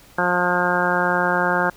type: harmonic tone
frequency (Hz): 178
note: F3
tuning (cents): +33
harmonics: 1 / 2 / 3 / 4 / 5 / 6 / 7 / 8 / 9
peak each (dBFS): -27 / -27 / -25 / -26 / -24 / -28 / -29 / -24 / -24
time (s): 0.18-1.7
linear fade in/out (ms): 5
effects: pink hiss -49 dBFS RMS until 1.76 s